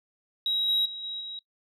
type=tone with level steps; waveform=sine; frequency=3836 Hz; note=A#7; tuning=49 cents sharp; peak=-23 / -20 / -35 / -32 / -35 dBFS; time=0.46-1.39 s; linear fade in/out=2 ms; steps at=0.68 / 0.85 / 1.03 / 1.2 s; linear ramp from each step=10 ms; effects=noise-tail reverb RT60 0.1 s tail -21 dB re dry + tanh soft clip ceiling -19 dBFS